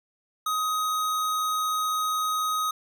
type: tone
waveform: square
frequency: 1257 Hz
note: D#6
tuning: 17 cents sharp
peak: -25 dBFS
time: 0.46-2.71 s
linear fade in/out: 5 ms
effects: none